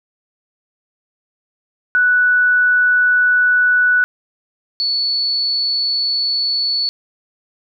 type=tone pair in turn; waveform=sine; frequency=1480 / 4435 Hz; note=F#6 / C#8; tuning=0 / 0 cents; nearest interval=octave + perfect fifth; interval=1900 cents; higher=second; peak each=-10 / -15 dBFS; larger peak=first; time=1.95-4.04 / 4.8-6.89 s; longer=neither; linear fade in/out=0 ms; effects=none